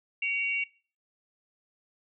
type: tone pair together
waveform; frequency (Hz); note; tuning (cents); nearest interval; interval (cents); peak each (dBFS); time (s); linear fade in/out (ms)
sine; 2254 / 2751; C#7 / F7; +28 / -27; minor third; 345; -30 / -29; 0.22-0.64; 5
effects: noise-tail reverb RT60 0.4 s tail -21 dB re dry